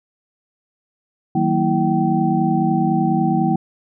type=tone cluster; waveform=sine; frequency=159.3 / 189.3 / 233.3 / 326.2 / 770 Hz; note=D#3 / F#3 / A#3 / E4 / G5; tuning=+41 / +40 / +2 / -18 / -31 cents; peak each=-21 dBFS; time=1.35-3.56 s; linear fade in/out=5 ms; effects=none